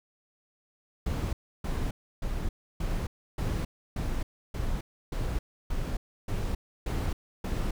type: noise bursts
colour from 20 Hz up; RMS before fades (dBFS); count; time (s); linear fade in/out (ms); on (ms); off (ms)
brown; -30; 12; 1.06-7.71; 5; 270; 310
effects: none